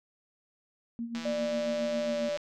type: tone with tremolo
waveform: sine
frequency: 233.1 Hz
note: A#3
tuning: in tune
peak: -31 dBFS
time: 0.99-2.29 s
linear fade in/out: 0 ms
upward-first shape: sine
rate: 7.4 Hz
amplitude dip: 65%
type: click train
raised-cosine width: 0.2 ms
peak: -24 dBFS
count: 203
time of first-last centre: 1.15-2.374 s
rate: 165 Hz
type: tone with pitch glide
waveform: sine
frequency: 594 to 586.8 Hz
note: D5 to D5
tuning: +20 to -2 cents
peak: -29 dBFS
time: 1.25-2.37 s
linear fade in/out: 5 ms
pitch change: -22 cents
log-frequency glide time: 2.07-2.14 s
effects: none